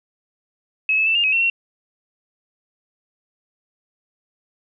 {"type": "tone with pitch steps", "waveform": "sine", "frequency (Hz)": [2574, 2601, 2656, 2809, 2549, 2712, 2730], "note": ["E7", "E7", "E7", "F7", "D#7", "E7", "F7"], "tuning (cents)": [-42, -24, 12, 9, 41, 49, -40], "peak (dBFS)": -15, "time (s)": [0.89, 1.499], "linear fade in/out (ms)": 2, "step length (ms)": 87, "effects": []}